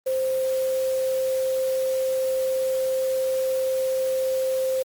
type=tone in noise; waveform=sine; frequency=523.3 Hz; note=C5; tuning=in tune; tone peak=-21 dBFS; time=0.06-4.83 s; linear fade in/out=10 ms; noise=white; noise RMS=-39 dBFS; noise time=0.06-4.83 s; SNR=+15 dB; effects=Opus 32 kbps